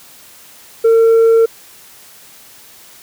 sine tone with tanh clipping, 454.5 Hz, A#4, 44 cents flat, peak -7 dBFS, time 0.84-1.46 s, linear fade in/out 10 ms, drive 2 dB, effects white hiss -41 dBFS RMS until 3.02 s + high-pass 60 Hz 12 dB/octave

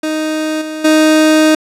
30% pulse tone with level steps, 311.1 Hz, D#4, in tune, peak -12 / -18 / -4 dBFS, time 0.03-1.55 s, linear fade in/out 5 ms, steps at 0.61 / 0.84 s, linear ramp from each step 10 ms, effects low-pass 11000 Hz 12 dB/octave

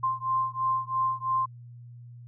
sine beating tone pair, 1046.5 / 1049.5 Hz, C6 / C6, 0 / +5 cents, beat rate 3 Hz, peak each -28 dBFS, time 0.03-1.46 s, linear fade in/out 10 ms, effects added 120 Hz sine -43 dBFS peak until 2.27 s

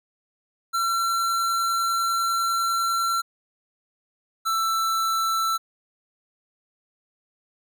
square tone pair in turn, 1355 / 1331 Hz, E6 / E6, +47 / +16 cents, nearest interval unison, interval 31 cents, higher first, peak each -22 dBFS, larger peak neither, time 0.73-3.22 / 4.45-5.58 s, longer first, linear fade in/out 20 ms, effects none

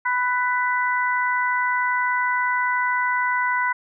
harmonic tone, 496.6 Hz, B4, 9 cents sharp, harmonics 2 / 3 / 4, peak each -22 / -24 / -25 dBFS, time 0.05-3.73 s, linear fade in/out 10 ms, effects none

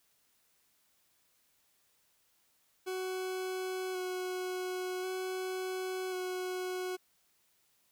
40% pulse tone with vibrato, 370 Hz, F#4, in tune, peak -34 dBFS, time 2.86-6.97 s, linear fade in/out 20 ms, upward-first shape square, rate 0.46 Hz, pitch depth 12 cents each way, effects white hiss -72 dBFS RMS until 7.91 s

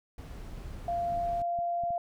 brown noise, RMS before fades -42 dBFS, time 0.18-1.42 s, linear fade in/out 2 ms
sine tone, 692 Hz, F5, 16 cents flat, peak -28 dBFS, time 0.88-1.98 s, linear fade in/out 2 ms
clicks, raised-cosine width 5 ms, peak -34 dBFS, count 5, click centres 1.123 / 1.176 / 1.589 / 1.837 / 1.906 s
effects none

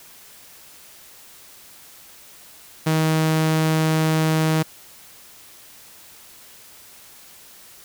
sawtooth tone, 158.2 Hz, D#3, 29 cents sharp, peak -13 dBFS, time 2.86-4.63 s, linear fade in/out 10 ms, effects white hiss -46 dBFS RMS until 7.84 s

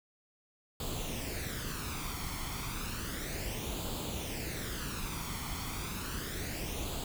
pink noise with flanger, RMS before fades -38 dBFS, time 0.8-7.04 s, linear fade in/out 2 ms, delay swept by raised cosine 0.26 to 0.92 ms, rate 0.32 Hz, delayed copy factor +0.6, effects none

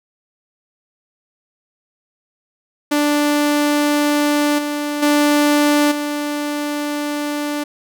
sawtooth tone with level steps, 293.7 Hz, D4, in tune, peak -10 / -16 / -8 / -16 dBFS, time 2.91-7.64 s, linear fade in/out 10 ms, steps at 4.58 / 5.02 / 5.91 s, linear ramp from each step 10 ms, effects none

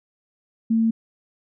sine tone, 225.5 Hz, A3, 43 cents sharp, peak -16 dBFS, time 0.7-0.91 s, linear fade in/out 10 ms, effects none

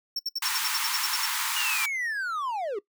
square tone bursts, 5440 Hz, F8, 46 cents flat, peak -27 dBFS, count 12, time 0.16-1.26 s, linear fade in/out 5 ms, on 33 ms, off 64 ms
pink high-pass noise, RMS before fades -29 dBFS, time 0.42-1.86 s, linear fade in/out 5 ms, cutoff 880 Hz, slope 96 dB/octave
triangle linear sweep, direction down, 2904 to 370 Hz, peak -26 dBFS, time 1.56-2.79 s, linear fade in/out 5 ms
effects noise-tail reverb RT60 0.1 s tail -19 dB re dry

